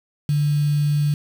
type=tone with quantisation; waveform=sine; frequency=147 Hz; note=D3; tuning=2 cents sharp; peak=-16 dBFS; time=0.29-1.14 s; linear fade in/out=2 ms; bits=6; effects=none